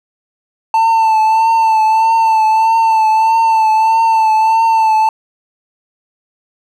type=tone with vibrato; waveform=triangle; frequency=889 Hz; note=A5; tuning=18 cents sharp; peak=-6 dBFS; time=0.74-5.09 s; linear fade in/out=2 ms; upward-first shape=triangle; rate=1.6 Hz; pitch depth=39 cents each way; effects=none